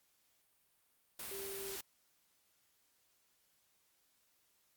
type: tone in noise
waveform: sine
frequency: 392 Hz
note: G4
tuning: in tune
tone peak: -45 dBFS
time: 1.31-1.76 s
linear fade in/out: 5 ms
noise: white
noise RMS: -45 dBFS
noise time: 1.19-1.81 s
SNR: -3 dB
effects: white hiss -75 dBFS RMS until 4.76 s + Opus 48 kbps